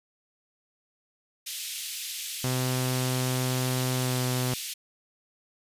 pink high-pass noise, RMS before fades -35 dBFS, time 1.46-4.74 s, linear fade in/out 10 ms, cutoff 2700 Hz, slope 24 dB/octave
sawtooth tone with pitch glide, 128 to 126.46 Hz, C3 to B2, -38 to +41 cents, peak -22 dBFS, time 2.44-4.54 s, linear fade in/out 2 ms, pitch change -21 cents, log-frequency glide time 3.97-4.2 s
effects resampled to 32000 Hz

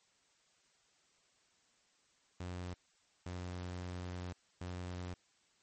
sawtooth tone bursts at uneven times, 90 Hz, F#2, 47 cents flat, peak -37 dBFS, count 3, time 2.4-2.74 / 3.26-4.33 / 4.61-5.14 s, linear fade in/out 5 ms, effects white hiss -72 dBFS RMS until 5.62 s + MP3 32 kbps

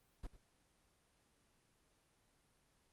brown noise with echo, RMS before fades -45 dBFS, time 0.23-0.27 s, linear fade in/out 5 ms, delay 98 ms, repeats 1, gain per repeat -14 dB, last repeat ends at 0.368 s, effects pink hiss -75 dBFS RMS until 2.92 s + Opus 24 kbps

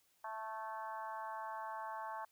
harmonic tone with a mistuned harmonic, 220 Hz, A3, in tune, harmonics 3 / 4 / 5 / 6 / 7 / 8, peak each -50 / -44 / -47 / -57 / -53 / -59 dBFS, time 0.24-2.25 s, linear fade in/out 5 ms, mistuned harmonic 8, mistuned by -23 cents, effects white hiss -74 dBFS RMS until 2.31 s

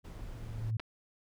sine tone with exponential growth, 110.8 Hz, A2, 13 cents sharp, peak -28 dBFS, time 0.03-0.77 s, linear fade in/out 5 ms, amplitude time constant 160 ms
brown noise, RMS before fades -44 dBFS, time 0.04-0.71 s, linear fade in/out 10 ms
clicks, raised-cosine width 0.3 ms, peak -26 dBFS, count 2, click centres 0.797 / 0.8 s
effects none

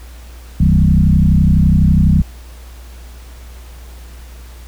sine tone with frequency modulation, 118.5 Hz, A#2, 29 cents sharp, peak -7 dBFS, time 0.6-2.22 s, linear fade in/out 5 ms, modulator 32 Hz, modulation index 2.7, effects added 60 Hz sine -32 dBFS peak until 4.67 s + pink hiss -43 dBFS RMS until 4.67 s

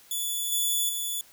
5% pulse tone with level steps, 3448 Hz, A7, 36 cents flat, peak -20 / -16 / -21 dBFS, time 0.11-1.21 s, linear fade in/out 2 ms, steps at 0.52 / 0.89 s, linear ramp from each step 2 ms, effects white hiss -55 dBFS RMS until 1.32 s

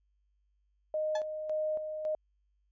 sine tone with tremolo, 618 Hz, D#5, 12 cents flat, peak -29 dBFS, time 0.94-2.15 s, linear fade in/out 2 ms, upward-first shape square, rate 1.8 Hz, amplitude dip 50%
35% pulse tone with exponential decay, 862 Hz, A5, 36 cents flat, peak -30 dBFS, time 1.15-1.24 s, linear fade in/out 5 ms, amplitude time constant 19 ms
effects added 50 Hz sine -70 dBFS peak until 2.71 s + resampled to 16000 Hz

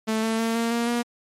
sawtooth tone with pitch steps, 220 / 223.6 / 227.2 / 230.9 / 234.7 / 238.5 Hz, A3 / A3 / A#3 / A#3 / A#3 / A#3, 0 / +28 / -44 / -16 / +12 / +40 cents, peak -18 dBFS, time 0.07-1.03 s, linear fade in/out 20 ms, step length 160 ms, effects low-pass 12000 Hz 12 dB/octave + MP3 64 kbps

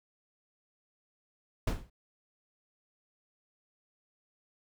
brown noise with exponential decay, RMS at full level -23 dBFS, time 1.67-1.9 s, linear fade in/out 5 ms, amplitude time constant 49 ms, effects none

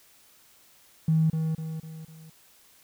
triangle tone with echo, 159.4 Hz, D#3, 42 cents sharp, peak -15 dBFS, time 1.08-1.3 s, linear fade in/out 5 ms, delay 250 ms, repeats 4, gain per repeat -7 dB, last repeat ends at 2.3 s, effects tanh soft clip ceiling -17 dBFS + white hiss -58 dBFS RMS until 2.83 s

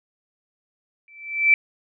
sine tone with exponential growth, 2327 Hz, D7, 17 cents flat, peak -9 dBFS, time 1.08-1.54 s, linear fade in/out 1 ms, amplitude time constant 100 ms, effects none

